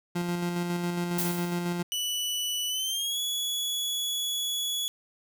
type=tone with tremolo; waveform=30% pulse; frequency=174.61 Hz; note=F3; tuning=in tune; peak=-24 dBFS; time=0.15-1.83 s; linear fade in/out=10 ms; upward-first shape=square; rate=7.3 Hz; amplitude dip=30%
type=noise with exponential decay; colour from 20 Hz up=blue; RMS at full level=-28 dBFS; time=1.18-1.78 s; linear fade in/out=5 ms; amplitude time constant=130 ms
type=tone with pitch glide; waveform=sawtooth; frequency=2965 to 3386 Hz; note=F#7 to G#7; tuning=+3 to +33 cents; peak=-25 dBFS; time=1.92-4.88 s; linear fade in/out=0 ms; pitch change=+230 cents; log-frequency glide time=2.68-3.19 s
effects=none